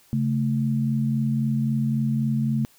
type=tone pair together; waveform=sine; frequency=136.75 / 220.5 Hz; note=C#3 / A3; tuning=-23 / +4 cents; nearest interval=minor sixth; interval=827 cents; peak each=-23 dBFS; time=0.13-2.65 s; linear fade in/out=0 ms; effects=white hiss -57 dBFS RMS until 2.78 s